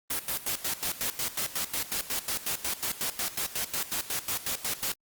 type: noise with tremolo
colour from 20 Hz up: white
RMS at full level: -30 dBFS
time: 0.1-4.94 s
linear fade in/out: 5 ms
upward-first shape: square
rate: 5.5 Hz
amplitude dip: 80%
effects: Opus 32 kbps